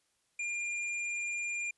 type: tone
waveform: square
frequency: 2403 Hz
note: D7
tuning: 39 cents sharp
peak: -34 dBFS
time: 0.39-1.71 s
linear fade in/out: 5 ms
effects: white hiss -75 dBFS RMS until 1.77 s + resampled to 24000 Hz